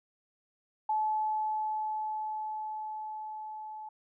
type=tone with level ramp; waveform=sine; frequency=862 Hz; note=A5; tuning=36 cents flat; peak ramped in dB=-26 to -40 dBFS; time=0.89-3.89 s; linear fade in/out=5 ms; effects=none